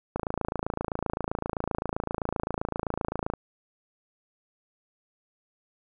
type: click train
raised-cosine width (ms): 1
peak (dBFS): -14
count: 89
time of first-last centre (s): 0.16-3.337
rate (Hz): 27.7
effects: none